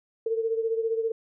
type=beating tone pair; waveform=sine; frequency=449 / 464 Hz; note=A4 / A#4; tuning=+35 / -8 cents; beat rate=15 Hz; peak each=-25 / -31 dBFS; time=0.26-1.12 s; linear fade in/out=5 ms; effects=none